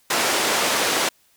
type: band-pass noise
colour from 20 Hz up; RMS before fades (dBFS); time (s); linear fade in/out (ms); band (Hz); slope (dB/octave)
pink; -21; 0.1-1.09; 5; 410 to 9900; 12
effects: white hiss -60 dBFS RMS until 1.36 s